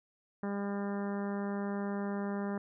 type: harmonic tone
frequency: 200.9 Hz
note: G3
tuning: 43 cents sharp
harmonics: 1 / 2 / 3 / 4 / 5 / 6 / 7 / 8 / 9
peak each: -34 / -40 / -44 / -46 / -48 / -50 / -51 / -52 / -53 dBFS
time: 0.43-2.58 s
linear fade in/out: 2 ms
effects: none